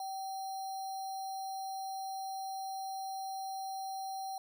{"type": "tone with sample-and-hold", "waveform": "sine", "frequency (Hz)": 770, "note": "G5", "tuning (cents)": -31, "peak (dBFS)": -37, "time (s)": [0, 4.38], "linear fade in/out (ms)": 2, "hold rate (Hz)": 4900, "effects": []}